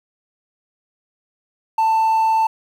triangle tone, 888 Hz, A5, 16 cents sharp, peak -11 dBFS, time 1.78-2.47 s, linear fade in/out 5 ms, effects tanh soft clip ceiling -7 dBFS + 8-bit

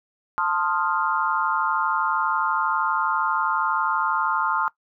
sine chord, F dominant seventh, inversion first, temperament equal with one note detuned, 886.6 / 1046.5 / 1244.5 / 1396.9 Hz, A5 / C6 / Eb6 / F6, +13 / 0 / 0 / 0 cents, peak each -26 dBFS, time 0.38-4.68 s, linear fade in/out 0 ms, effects noise-tail reverb RT60 0.1 s tail -19 dB re dry

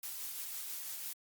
blue noise with tremolo, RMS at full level -41 dBFS, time 0.03-1.13 s, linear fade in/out 2 ms, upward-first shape sine, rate 6 Hz, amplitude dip 25%, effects Opus 48 kbps

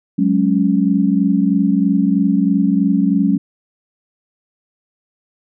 sine chord, F# suspended second, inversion none, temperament just, 185 / 208.1 / 277.5 Hz, F#3 / G#3 / C#4, 0 / +4 / +2 cents, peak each -16 dBFS, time 0.18-3.38 s, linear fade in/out 10 ms, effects none

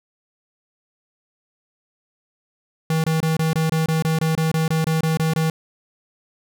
square tone bursts, 160 Hz, D#3, 49 cents sharp, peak -18 dBFS, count 16, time 2.9-5.5 s, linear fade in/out 2 ms, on 140 ms, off 24 ms, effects none

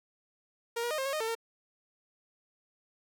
sawtooth tone with pitch steps, 467.2 / 477.6 / 616 / 533 / 548 / 617 / 447.3 / 457.1 Hz, A#4 / A#4 / D#5 / C5 / C#5 / D#5 / A4 / A#4, +4 / +42 / -17 / +32 / -20 / -15 / +28 / -34 cents, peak -27 dBFS, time 0.76-1.352 s, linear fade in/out 10 ms, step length 74 ms, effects none

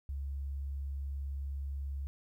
sine tone, 69.3 Hz, C#2, in tune, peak -35 dBFS, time 0.09-2.07 s, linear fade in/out 0 ms, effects 12-bit

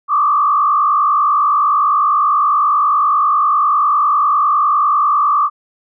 sine tone with frequency modulation, 1174.7 Hz, D6, in tune, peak -10 dBFS, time 0.08-5.5 s, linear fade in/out 50 ms, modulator 49.9 Hz, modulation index 1.3, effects none

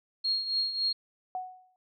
sine tone with tremolo, 4267 Hz, C8, 33 cents sharp, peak -24 dBFS, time 0.24-0.93 s, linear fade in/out 10 ms, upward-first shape triangle, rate 3.6 Hz, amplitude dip 70%
sine tone with exponential decay, 740 Hz, F#5, in tune, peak -29 dBFS, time 1.35-1.76 s, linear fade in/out 1 ms, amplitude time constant 87 ms
effects none

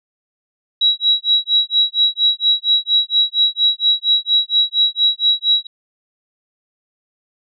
sine tone with tremolo, 3877 Hz, B7, 33 cents flat, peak -9 dBFS, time 0.81-5.67 s, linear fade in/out 5 ms, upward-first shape sine, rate 4.3 Hz, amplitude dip 100%, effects none

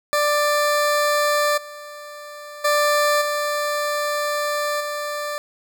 20% pulse tone with level steps, 590 Hz, D5, 8 cents sharp, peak -12 / -30 / -11 / -16 / -20 dBFS, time 0.13-5.38 s, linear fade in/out 0 ms, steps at 1.57 / 2.64 / 3.21 / 4.8 s, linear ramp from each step 10 ms, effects none

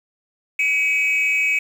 sine tone pair together, 2268 / 2545 Hz, C#7 / D#7, +39 / +39 cents, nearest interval major second, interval 200 cents, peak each -17 dBFS, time 0.59-1.59 s, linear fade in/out 5 ms, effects tanh soft clip ceiling -13 dBFS + 7-bit

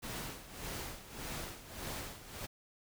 pink noise with tremolo, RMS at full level -41 dBFS, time 0.02-2.47 s, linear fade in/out 20 ms, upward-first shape sine, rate 1.7 Hz, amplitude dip 75%, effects none

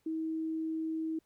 sine tone, 320 Hz, D#4, 49 cents sharp, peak -32 dBFS, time 0.06-1.19 s, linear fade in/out 5 ms, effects pink hiss -75 dBFS RMS until 1.25 s

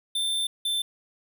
square tone pair in turn, 3563 / 3547 Hz, A7 / A7, +21 / +13 cents, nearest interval unison, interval 8 cents, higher first, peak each -25 dBFS, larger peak neither, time 0.15-0.47 / 0.65-0.82 s, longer first, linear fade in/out 5 ms, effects none

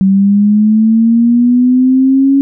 sine linear sweep, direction up, 190.4 to 277.2 Hz, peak -5 dBFS, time 0.01-2.41 s, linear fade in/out 0 ms, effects none

